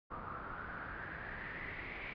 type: noise with low-pass filter sweep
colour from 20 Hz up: pink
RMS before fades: -45 dBFS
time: 0.1-2.14 s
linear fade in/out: 20 ms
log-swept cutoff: 1200 to 2300 Hz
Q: 6.2
effects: resampled to 11025 Hz